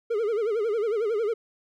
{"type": "tone with vibrato", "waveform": "triangle", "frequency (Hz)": 437, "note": "A4", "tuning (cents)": -12, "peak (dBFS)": -21, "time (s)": [0.1, 1.34], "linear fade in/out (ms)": 10, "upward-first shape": "sine", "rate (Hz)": 11, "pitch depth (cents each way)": 140, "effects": []}